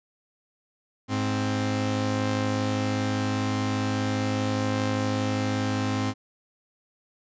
sawtooth tone pair together, 105 / 262.3 Hz, G#2 / C4, +19 / +4 cents, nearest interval octave + major third, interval 1585 cents, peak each -23 dBFS, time 1.08-6.14 s, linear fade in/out 50 ms, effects resampled to 16000 Hz

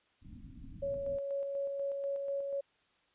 pink low-pass noise, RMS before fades -49 dBFS, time 0.21-1.2 s, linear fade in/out 50 ms, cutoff 300 Hz, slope 96 dB/octave
sine tone with tremolo, 557 Hz, C#5, 8 cents sharp, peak -32 dBFS, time 0.82-2.61 s, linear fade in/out 10 ms, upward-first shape square, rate 4.1 Hz, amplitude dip 30%
effects white hiss -71 dBFS RMS until 3.14 s + resampled to 8000 Hz

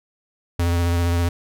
square tone with vibrato, 86 Hz, F2, 26 cents flat, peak -18 dBFS, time 0.59-1.29 s, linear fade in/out 5 ms, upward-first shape sine, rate 15 Hz, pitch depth 22 cents each way, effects none

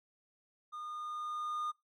triangle tone with level ramp, 1220 Hz, D#6, 34 cents flat, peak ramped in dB -40 to -32 dBFS, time 0.72-1.72 s, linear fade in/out 20 ms, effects noise-tail reverb RT60 0.2 s tail -21 dB re dry

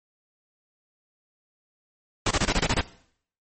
pink noise bursts, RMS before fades -22 dBFS, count 8, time 2.26-2.813 s, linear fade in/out 5 ms, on 49 ms, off 23 ms, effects noise-tail reverb RT60 0.6 s tail -18 dB re dry + MP3 32 kbps

